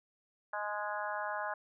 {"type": "harmonic tone with a mistuned harmonic", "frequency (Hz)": 207.7, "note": "G#3", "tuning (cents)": 0, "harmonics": [3, 4, 5, 6, 7, 8], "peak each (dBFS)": [-41, -40, -41, -45, -42, -43], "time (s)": [0.53, 1.54], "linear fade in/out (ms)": 5, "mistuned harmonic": 4, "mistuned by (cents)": 17, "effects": []}